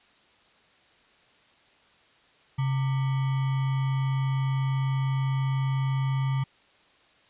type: tone with sample-and-hold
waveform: sine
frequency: 134.3 Hz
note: C3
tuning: 46 cents sharp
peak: -23 dBFS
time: 2.58-6.44 s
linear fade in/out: 10 ms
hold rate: 1050 Hz
effects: white hiss -60 dBFS RMS until 7.29 s + resampled to 8000 Hz